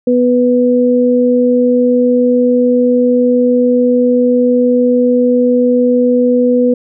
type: tone pair together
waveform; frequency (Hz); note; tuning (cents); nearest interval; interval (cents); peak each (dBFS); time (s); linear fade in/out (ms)
sine; 246.9 / 493.9; B3 / B4; 0 / 0; octave; 1200; -10; 0.07-6.74; 5
effects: none